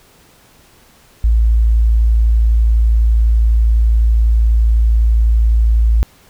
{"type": "tone", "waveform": "sine", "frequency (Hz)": 56, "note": "A1", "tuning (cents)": 31, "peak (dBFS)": -8, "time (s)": [1.24, 6.03], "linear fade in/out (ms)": 0, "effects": ["pink hiss -48 dBFS RMS until 6.29 s"]}